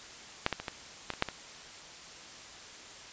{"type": "clicks", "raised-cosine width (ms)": 0.3, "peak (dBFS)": [-9, -14, -21, -18, -16, -25, -9, -20], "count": 8, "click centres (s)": [0.464, 0.527, 0.6, 0.682, 1.103, 1.137, 1.224, 1.287], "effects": ["white hiss -48 dBFS RMS until 3.12 s", "resampled to 16000 Hz"]}